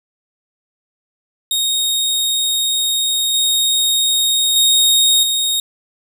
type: tone with level steps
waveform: sawtooth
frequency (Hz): 3729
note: A#7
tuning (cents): 0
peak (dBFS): -12 / -10 / -7 / -12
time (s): 1.51-5.6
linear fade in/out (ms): 2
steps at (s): 3.34 / 4.56 / 5.23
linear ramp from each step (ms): 2
effects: none